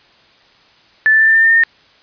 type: tone with pitch steps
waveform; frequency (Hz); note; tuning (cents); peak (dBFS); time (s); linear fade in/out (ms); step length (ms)
sine; 1751 / 1762.2 / 1773.4 / 1784.7 / 1796.1 / 1807.5 / 1819 / 1830.6; A6 / A6 / A6 / A6 / A6 / A6 / A#6 / A#6; -9 / +2 / +13 / +24 / +35 / +46 / -43 / -32; -7; 1.06-1.636; 0; 72
effects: white hiss -49 dBFS RMS until 2.02 s + resampled to 11025 Hz